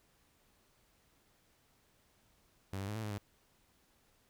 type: tone with pitch steps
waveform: sawtooth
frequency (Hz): 96.7 / 98.3 / 105 / 111 / 105.7 / 101.9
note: G2 / G2 / G#2 / A2 / G#2 / G#2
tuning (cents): -23 / +5 / +19 / +16 / +31 / -32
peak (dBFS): -34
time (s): 2.73-3.18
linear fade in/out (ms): 0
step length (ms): 75
effects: pink hiss -71 dBFS RMS until 4.29 s